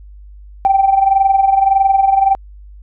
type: tone with amplitude modulation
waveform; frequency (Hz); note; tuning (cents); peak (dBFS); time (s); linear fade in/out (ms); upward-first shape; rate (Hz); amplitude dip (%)
sine; 780; G5; -9; -5; 0.65-2.35; 0; sine; 21.7; 70
effects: tanh soft clip ceiling -1 dBFS + added 50 Hz sine -34 dBFS peak until 2.82 s